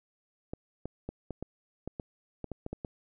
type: clicks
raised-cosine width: 2 ms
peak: -23 dBFS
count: 12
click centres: 0.535 / 0.856 / 1.09 / 1.307 / 1.426 / 1.876 / 1.998 / 2.443 / 2.517 / 2.664 / 2.73 / 2.848 s
effects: none